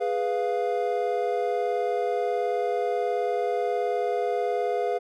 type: chord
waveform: triangle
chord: F diminished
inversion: first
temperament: equal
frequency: 415.3 / 493.9 / 698.5 Hz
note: Ab4 / Cb5 / F5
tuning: 0 / 0 / 0 cents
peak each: -26 dBFS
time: 0-4.99 s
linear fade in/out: 20 ms
effects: none